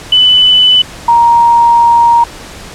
sine tone pair in turn, 2996 / 938.2 Hz, F#7 / A#5, +21 / +11 cents, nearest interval octave + minor sixth, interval 2010 cents, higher first, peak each -3 dBFS, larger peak neither, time 0.12-0.82 / 1.08-2.24 s, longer second, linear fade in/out 5 ms, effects pink hiss -29 dBFS RMS until 2.74 s + low-pass 9000 Hz 12 dB/octave

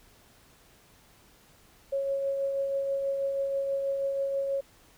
sine tone with tremolo, 550 Hz, C#5, 14 cents flat, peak -25 dBFS, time 1.92-4.61 s, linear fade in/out 10 ms, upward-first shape triangle, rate 6.2 Hz, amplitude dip 35%, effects pink hiss -59 dBFS RMS until 4.97 s

